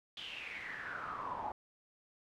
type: noise with band-pass filter sweep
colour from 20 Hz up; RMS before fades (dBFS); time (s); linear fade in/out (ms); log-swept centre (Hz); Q
brown; -43; 0.17-1.52; 2; 3300 to 810; 7.1
effects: none